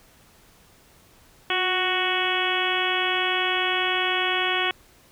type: harmonic tone with a mistuned harmonic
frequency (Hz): 370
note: F#4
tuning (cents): 0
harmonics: 1 / 2 / 3 / 4 / 5 / 6 / 7 / 8 / 9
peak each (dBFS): -30 / -30 / -30 / -30 / -30 / -30 / -30 / -30 / -30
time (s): 1.5-4.71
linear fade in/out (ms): 2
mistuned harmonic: 1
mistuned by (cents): -39
effects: pink hiss -55 dBFS RMS until 5.11 s